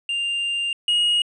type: tone pair in turn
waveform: triangle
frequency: 2794 / 2879 Hz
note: F7 / F#7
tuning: 0 / -48 cents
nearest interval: minor second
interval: 52 cents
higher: second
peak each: -20 / -15 dBFS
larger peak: second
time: 0.09-0.73 / 0.88-1.22 s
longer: first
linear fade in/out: 2 ms
effects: resampled to 24000 Hz